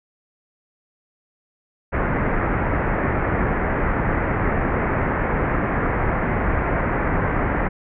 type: low-pass noise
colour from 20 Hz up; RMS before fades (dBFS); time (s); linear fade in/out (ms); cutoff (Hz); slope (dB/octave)
pink; -21; 1.92-7.69; 20; 2100; 48
effects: none